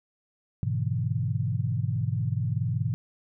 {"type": "chord", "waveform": "sine", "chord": "E dominant seventh", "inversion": "first", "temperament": "just", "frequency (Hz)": [103.01, 123.61, 148.33, 164.81], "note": ["G#2", "B2", "D3", "E3"], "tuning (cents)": [-14, 2, 18, 0], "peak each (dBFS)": [-29, -28, -33, -34], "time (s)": [0.63, 2.94], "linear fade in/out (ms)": 0, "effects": []}